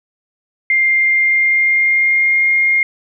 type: tone with pitch glide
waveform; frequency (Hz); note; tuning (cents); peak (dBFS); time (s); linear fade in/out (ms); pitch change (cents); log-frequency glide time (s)
sine; 2106 to 2128; C7 to C7; +11 to +29; -10; 0.7-2.83; 2; +18; 1.18-2.47
effects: none